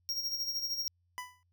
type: tone with tremolo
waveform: square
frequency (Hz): 5588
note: F8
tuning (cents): 0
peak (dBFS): -31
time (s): 0.09-0.88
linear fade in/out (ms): 0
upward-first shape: sine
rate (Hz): 13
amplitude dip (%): 60
type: tone with exponential decay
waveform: 25% pulse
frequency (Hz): 995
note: B5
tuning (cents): +13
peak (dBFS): -31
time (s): 1.18-1.43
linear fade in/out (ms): 0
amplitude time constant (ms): 54
effects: added 88 Hz sine -70 dBFS peak until 1.52 s